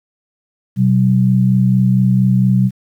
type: tone pair together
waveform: sine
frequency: 125.64 / 190 Hz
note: B2 / F#3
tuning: +30 / +46 cents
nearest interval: perfect fifth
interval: 716 cents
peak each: -12 dBFS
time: 0.76-2.71 s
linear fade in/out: 50 ms
effects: 8-bit